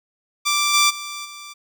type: tone with level steps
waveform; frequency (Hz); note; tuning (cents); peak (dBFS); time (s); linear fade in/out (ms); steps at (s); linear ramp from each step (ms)
10% pulse; 1174.7; D6; 0; -9 / -5 / -21 / -27; 0.45-1.54; 20; 0.73 / 0.89 / 1.24; 20
effects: none